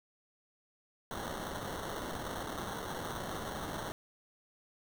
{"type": "noise with sample-and-hold", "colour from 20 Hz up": "blue", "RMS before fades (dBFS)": -40, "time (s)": [1.11, 3.92], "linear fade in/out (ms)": 0, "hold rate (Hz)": 2450, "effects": []}